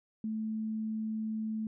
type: tone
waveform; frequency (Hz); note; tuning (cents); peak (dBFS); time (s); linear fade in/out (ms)
sine; 218.7; A3; -10; -32; 0.24-1.67; 2
effects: none